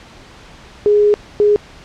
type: tone bursts at uneven times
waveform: sine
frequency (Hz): 415.3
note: G#4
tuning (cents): 0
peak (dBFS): -8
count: 2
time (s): 0.86-1.14 / 1.4-1.56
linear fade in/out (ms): 0
effects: pink hiss -40 dBFS RMS until 1.84 s + low-pass 5000 Hz 12 dB/octave